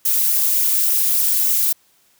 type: noise with flanger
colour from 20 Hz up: violet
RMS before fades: -17 dBFS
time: 0.05-1.73 s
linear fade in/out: 10 ms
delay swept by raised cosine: 0.24 to 3.84 ms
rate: 3.5 Hz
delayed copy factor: -0.7
effects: white hiss -58 dBFS RMS until 2.19 s + high-pass 60 Hz 12 dB/octave